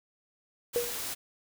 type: noise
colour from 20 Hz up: white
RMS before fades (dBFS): -36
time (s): 0.73-1.15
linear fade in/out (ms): 20
type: tone with exponential decay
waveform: sine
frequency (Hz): 479.1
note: A#4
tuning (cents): +47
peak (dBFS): -22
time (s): 0.76-1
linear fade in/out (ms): 0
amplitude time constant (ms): 52
effects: none